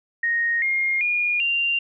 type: tone with pitch steps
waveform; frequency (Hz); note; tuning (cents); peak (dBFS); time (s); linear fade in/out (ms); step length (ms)
sine; 1864.7 / 2130 / 2432 / 2778; A#6 / C7 / D#7 / F7; 0 / +30 / -40 / -10; -19; 0.23-1.79; 5; 390
effects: none